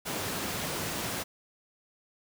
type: high-pass noise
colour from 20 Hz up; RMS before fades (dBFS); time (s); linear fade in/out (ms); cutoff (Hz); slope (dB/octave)
pink; -34; 0.05-1.24; 20; 110; 12
effects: none